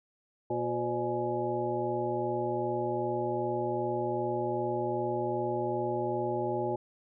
harmonic tone with a mistuned harmonic, 120 Hz, B2, 49 cents flat, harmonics 1 / 2 / 3 / 4 / 5 / 7, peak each -39 / -40 / -32 / -38 / -36 / -35 dBFS, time 0.5-6.76 s, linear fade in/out 5 ms, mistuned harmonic 4, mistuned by +130 cents, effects none

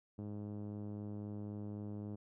5% pulse tone with low-pass filter, 103.83 Hz, G#2, in tune, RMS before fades -44 dBFS, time 0.18-2.16 s, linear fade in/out 10 ms, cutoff 240 Hz, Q 0.9, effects none

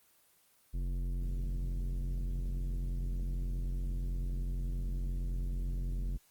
sine tone with tanh clipping, 44.58 Hz, F1, 36 cents sharp, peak -34 dBFS, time 0.73-6.18 s, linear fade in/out 20 ms, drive 13 dB, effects white hiss -67 dBFS RMS until 6.3 s + Opus 24 kbps

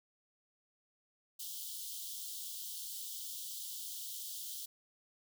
white high-pass noise, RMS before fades -44 dBFS, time 1.39-4.66 s, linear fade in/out 10 ms, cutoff 3000 Hz, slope 96 dB/octave, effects none

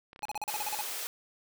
clicks, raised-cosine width 0.3 ms, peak -33 dBFS, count 9, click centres 0.131 / 0.161 / 0.192 / 0.223 / 0.254 / 0.284 / 0.315 / 0.346 / 0.377 s
square tone bursts, 842 Hz, G#5, 24 cents sharp, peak -33 dBFS, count 10, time 0.23-0.811 s, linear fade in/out 0 ms, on 23 ms, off 39 ms
white high-pass noise, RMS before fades -37 dBFS, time 0.48-1.07 s, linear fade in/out 0 ms, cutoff 380 Hz, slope 24 dB/octave
effects none

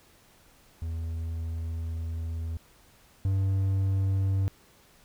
triangle tone pair in turn, 82 / 96.6 Hz, E2 / G2, -9 / -25 cents, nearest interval minor third, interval 284 cents, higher second, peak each -28 / -21 dBFS, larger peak second, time 0.82-2.57 / 3.25-4.48 s, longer first, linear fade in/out 0 ms, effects pink hiss -59 dBFS RMS until 5.04 s

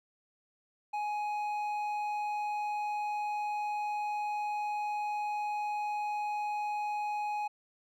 sine tone with hard clipping, 836 Hz, G#5, 11 cents sharp, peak -33 dBFS, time 0.93-7.48 s, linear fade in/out 10 ms, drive 6 dB, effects none

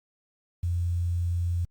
sine tone with quantisation, 86.9 Hz, F2, 8 cents flat, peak -24 dBFS, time 0.63-1.65 s, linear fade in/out 5 ms, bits 9, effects Opus 48 kbps

